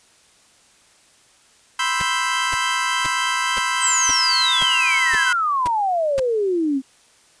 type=chord; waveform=25% pulse; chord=C major seventh; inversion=third; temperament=equal; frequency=987.8 / 1046.5 / 1318.5 / 1568 Hz; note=B5 / C6 / E6 / G6; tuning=0 / 0 / 0 / 0 cents; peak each=-21 dBFS; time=1.79-5.33 s; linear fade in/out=5 ms
type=noise bursts; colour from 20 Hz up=pink; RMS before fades=-27 dBFS; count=9; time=2-6.198 s; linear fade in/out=5 ms; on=22 ms; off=500 ms
type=exponential sweep; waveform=sine; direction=down; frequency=8330 to 257.8 Hz; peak=-17 dBFS; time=3.8-6.82 s; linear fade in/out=50 ms
effects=white hiss -54 dBFS RMS until 7.4 s + resampled to 22050 Hz